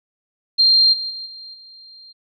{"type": "tone with level steps", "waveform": "sine", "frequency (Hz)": 4186, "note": "C8", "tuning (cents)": 0, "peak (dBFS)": [-10, -23, -28, -34, -40], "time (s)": [0.58, 2.13], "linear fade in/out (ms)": 20, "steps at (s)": [0.92, 1.09, 1.25, 1.53], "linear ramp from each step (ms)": 20, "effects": []}